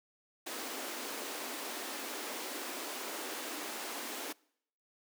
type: high-pass noise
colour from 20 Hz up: pink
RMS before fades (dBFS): -41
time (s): 0.46-4.33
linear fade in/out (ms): 10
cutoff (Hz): 250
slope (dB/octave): 48
effects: noise-tail reverb RT60 0.7 s tail -25 dB re dry

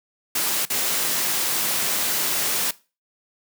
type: noise with dropouts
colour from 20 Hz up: white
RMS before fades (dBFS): -23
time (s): 0.35-2.71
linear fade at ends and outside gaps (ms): 5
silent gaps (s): 0.653-0.7
effects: noise-tail reverb RT60 0.3 s tail -19 dB re dry + high-pass 150 Hz 12 dB/octave

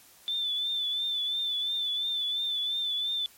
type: tone with vibrato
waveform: sine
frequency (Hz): 3520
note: A7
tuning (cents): 0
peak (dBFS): -27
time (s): 0.28-3.26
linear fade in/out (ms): 0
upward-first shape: triangle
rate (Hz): 2.9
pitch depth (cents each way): 54
effects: white hiss -56 dBFS RMS until 3.37 s + MP3 64 kbps

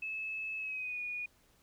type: tone with pitch glide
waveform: sine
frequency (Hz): 2600 to 2454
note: E7 to D#7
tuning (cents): -24 to -25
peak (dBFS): -36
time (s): 0.02-1.26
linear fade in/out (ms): 5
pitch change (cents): -101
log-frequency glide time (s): 0.57-1
effects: pink hiss -68 dBFS RMS until 1.62 s

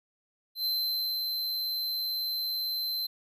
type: tone with ADSR envelope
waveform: square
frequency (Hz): 4091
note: C8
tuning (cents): -40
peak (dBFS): -27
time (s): 0.55-3.07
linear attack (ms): 100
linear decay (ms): 560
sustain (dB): -3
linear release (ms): 10
effects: none

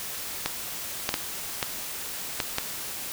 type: clicks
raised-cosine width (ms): 0.2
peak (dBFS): -7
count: 6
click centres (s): 0.46 / 1.091 / 1.141 / 1.628 / 2.402 / 2.584
effects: white hiss -35 dBFS RMS until 3.12 s

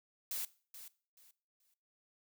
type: noise with echo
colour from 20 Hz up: blue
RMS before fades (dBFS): -39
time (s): 0.31-0.45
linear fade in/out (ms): 2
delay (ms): 430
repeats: 3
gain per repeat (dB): -12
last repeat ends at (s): 1.74
effects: noise-tail reverb RT60 0.4 s tail -19 dB re dry

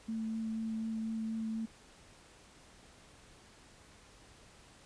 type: tone with vibrato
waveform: sine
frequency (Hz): 222.3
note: A3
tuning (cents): +18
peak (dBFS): -34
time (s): 0.08-1.66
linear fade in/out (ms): 10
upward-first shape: sine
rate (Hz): 4.1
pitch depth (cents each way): 10
effects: pink hiss -59 dBFS RMS until 4.85 s + resampled to 22050 Hz

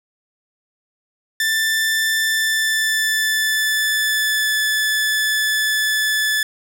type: tone with pitch glide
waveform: sawtooth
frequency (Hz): 1772 to 1734.5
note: A6 to A6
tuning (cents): +12 to -25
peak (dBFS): -13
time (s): 1.4-6.43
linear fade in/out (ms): 2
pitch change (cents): -37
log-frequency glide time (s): 2.22-4.59
effects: none

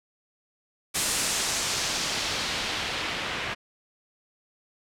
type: noise with low-pass filter sweep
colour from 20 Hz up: white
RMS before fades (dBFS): -29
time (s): 0.94-3.55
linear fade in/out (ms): 20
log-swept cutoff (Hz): 9500 to 2400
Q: 1.1
effects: none

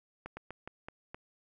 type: slowing click train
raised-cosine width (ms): 0.5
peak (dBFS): -27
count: 6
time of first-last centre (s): 0.26-1.145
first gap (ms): 110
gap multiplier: 1.24
effects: none

